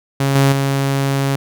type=tone with level steps; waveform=sawtooth; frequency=137.5 Hz; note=C#3; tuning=14 cents flat; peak=-10 / -6 / -11 dBFS; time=0.2-1.36 s; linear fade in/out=5 ms; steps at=0.35 / 0.52 s; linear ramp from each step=5 ms; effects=none